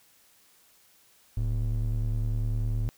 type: ring-modulated tone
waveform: triangle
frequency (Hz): 74.8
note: D2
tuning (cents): +32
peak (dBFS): -20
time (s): 1.37-2.89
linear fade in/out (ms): 0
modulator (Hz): 35
effects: white hiss -61 dBFS RMS until 2.97 s